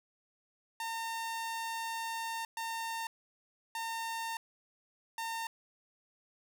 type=tone bursts at uneven times; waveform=sawtooth; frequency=910 Hz; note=A#5; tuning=42 cents flat; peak=-32 dBFS; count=4; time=0.8-2.45 / 2.57-3.07 / 3.75-4.37 / 5.18-5.47 s; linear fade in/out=2 ms; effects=none